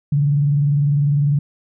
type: tone with vibrato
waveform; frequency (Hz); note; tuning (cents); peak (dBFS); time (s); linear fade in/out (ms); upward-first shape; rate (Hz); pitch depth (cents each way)
sine; 144.1; D3; -33; -13; 0.12-1.39; 5; square; 20; 76
effects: none